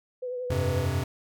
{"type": "tone with vibrato", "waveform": "sine", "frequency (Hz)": 498.6, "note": "B4", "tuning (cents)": 16, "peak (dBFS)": -30, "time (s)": [0.22, 0.86], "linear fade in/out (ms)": 10, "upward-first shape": "triangle", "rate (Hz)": 11, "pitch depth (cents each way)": 40}
{"type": "chord", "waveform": "square", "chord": "F suspended second", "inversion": "none", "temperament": "equal", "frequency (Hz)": [87.31, 98, 130.81], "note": ["F2", "G2", "C3"], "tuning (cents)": [0, 0, 0], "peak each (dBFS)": [-30, -31, -30], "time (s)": [0.5, 1.04], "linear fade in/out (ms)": 5}
{"effects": []}